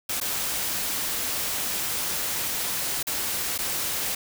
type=noise with dropouts; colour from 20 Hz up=white; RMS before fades=-28 dBFS; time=0.09-4.15 s; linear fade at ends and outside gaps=5 ms; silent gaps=0.202-0.212 / 3.029-3.069 / 3.579-3.587 s; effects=none